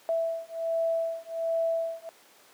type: beating tone pair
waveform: sine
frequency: 659.3 / 660.6 Hz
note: E5 / E5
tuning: 0 / +4 cents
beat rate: 1.3 Hz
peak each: -29 dBFS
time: 0.09-2.09 s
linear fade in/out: 0 ms
effects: pink hiss -56 dBFS RMS until 2.53 s + high-pass 400 Hz 12 dB/octave